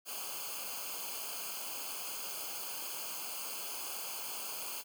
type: noise with comb filter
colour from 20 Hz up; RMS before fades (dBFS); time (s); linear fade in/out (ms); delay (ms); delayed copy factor
white; -41; 0.05-4.84; 50; 0.53; -0.95
effects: none